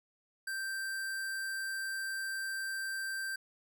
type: tone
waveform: square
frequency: 1568 Hz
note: G6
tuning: in tune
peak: -36 dBFS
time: 0.47-3.36 s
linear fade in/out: 5 ms
effects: none